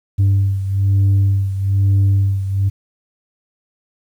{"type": "beating tone pair", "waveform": "sine", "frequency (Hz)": [98, 99.1], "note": ["G2", "G2"], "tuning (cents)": [0, 19], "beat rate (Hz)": 1.1, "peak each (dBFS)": [-11, -16], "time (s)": [0.18, 2.7], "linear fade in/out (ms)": 20, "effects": ["tanh soft clip ceiling -9 dBFS", "8-bit"]}